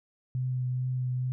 sine tone with vibrato, 127 Hz, B2, 49 cents sharp, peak -27 dBFS, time 0.35-1.32 s, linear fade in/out 0 ms, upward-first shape triangle, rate 2.3 Hz, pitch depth 17 cents each way, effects none

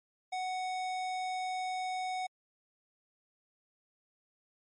sine tone with hard clipping, 742 Hz, F#5, 5 cents sharp, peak -35 dBFS, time 0.32-2.27 s, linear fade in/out 10 ms, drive 16 dB, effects MP3 48 kbps

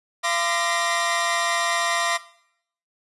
sawtooth tone cluster, 683 / 1027 / 1187 / 1873 Hz, F5 / C6 / D6 / A#6, -39 / -33 / +18 / +8 cents, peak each -23 dBFS, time 0.23-2.18 s, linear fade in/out 20 ms, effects noise-tail reverb RT60 0.7 s tail -18 dB re dry + resampled to 24000 Hz

